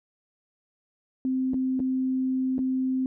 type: tone with dropouts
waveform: sine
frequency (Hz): 260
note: C4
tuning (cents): -11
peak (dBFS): -23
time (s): 1.25-3.06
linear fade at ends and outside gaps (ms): 1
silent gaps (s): 1.535-1.542 / 1.794-1.801 / 2.582-2.59
effects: none